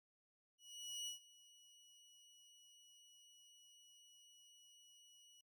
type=tone with ADSR envelope; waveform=25% pulse; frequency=2926 Hz; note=F#7; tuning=20 cents flat; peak=-40 dBFS; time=0.58-5.41 s; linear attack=490 ms; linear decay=120 ms; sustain=-21 dB; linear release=4 ms; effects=noise-tail reverb RT60 0.1 s tail -26 dB re dry